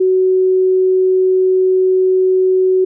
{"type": "tone", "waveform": "sine", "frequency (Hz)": 373.4, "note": "F#4", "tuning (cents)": 16, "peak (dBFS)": -9, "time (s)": [0, 2.85], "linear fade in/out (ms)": 10, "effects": []}